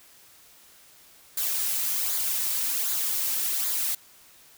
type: noise with flanger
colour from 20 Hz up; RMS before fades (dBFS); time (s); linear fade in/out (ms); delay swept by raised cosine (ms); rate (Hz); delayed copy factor
blue; -27; 1.37-3.95; 5; 0.35 to 2.85; 1.3; -0.5
effects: white hiss -54 dBFS RMS until 4.57 s